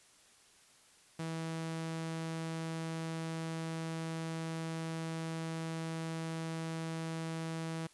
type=tone; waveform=sawtooth; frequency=162.7 Hz; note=E3; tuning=22 cents flat; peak=-33 dBFS; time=1.19-7.87 s; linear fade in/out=5 ms; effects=white hiss -63 dBFS RMS until 7.93 s + resampled to 24000 Hz